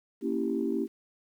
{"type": "chord", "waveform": "sine", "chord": "A# diminished seventh", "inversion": "none", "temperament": "equal with one note detuned", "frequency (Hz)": [232.4, 277.2, 329.6, 392], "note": ["A#3", "C#4", "E4", "G4"], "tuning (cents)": [-5, 0, 0, 0], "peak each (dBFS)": -32, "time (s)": [0.21, 0.88], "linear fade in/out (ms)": 50, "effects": ["tanh soft clip ceiling -16 dBFS", "10-bit"]}